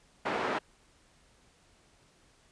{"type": "band-pass noise", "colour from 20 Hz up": "pink", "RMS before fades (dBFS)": -32, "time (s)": [0.25, 0.59], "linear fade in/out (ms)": 10, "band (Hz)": [340, 1800], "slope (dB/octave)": 12, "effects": ["pink hiss -64 dBFS RMS until 2.51 s", "resampled to 22050 Hz"]}